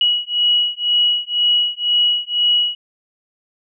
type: beating tone pair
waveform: sine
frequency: 2915 / 2917 Hz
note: F#7 / F#7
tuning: -26 / -25 cents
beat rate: 2 Hz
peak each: -17 dBFS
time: 0.01-2.75 s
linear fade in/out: 2 ms
effects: none